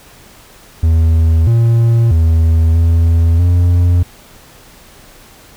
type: tone with pitch steps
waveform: triangle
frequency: 81.2 / 115.9 / 81.3 / 83.1 / 87.7 Hz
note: E2 / A#2 / E2 / E2 / F2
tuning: -26 / -10 / -23 / +15 / +8 cents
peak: -5 dBFS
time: 0.83-4.03 s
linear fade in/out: 5 ms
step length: 640 ms
effects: pink hiss -41 dBFS RMS until 5.56 s